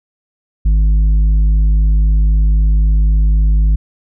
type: tone with tanh clipping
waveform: sine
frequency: 51.91 Hz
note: G#1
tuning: in tune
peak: -9 dBFS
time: 0.65-3.76 s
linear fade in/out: 10 ms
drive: 6 dB
effects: none